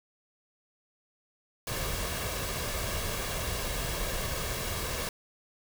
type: noise with comb filter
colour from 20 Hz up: pink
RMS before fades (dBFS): -33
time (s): 1.67-5.09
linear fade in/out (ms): 2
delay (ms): 1.8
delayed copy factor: +0.5
effects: none